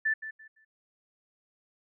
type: tone with echo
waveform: sine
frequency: 1760 Hz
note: A6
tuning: in tune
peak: -24 dBFS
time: 0.05-0.14 s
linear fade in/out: 10 ms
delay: 170 ms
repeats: 3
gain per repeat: -12 dB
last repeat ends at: 0.65 s
effects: none